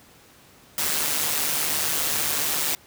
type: noise with amplitude modulation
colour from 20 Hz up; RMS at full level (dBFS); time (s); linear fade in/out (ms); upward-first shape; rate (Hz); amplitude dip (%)
white; -22; 0.78-2.75; 2; sine; 151; 55
effects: pink hiss -52 dBFS RMS until 2.86 s + high-pass 80 Hz 12 dB/octave